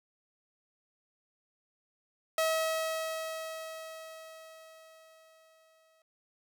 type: tone with exponential decay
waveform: sawtooth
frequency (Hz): 642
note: E5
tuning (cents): -46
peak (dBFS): -22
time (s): 2.38-6.02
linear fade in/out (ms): 2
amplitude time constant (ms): 790
effects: none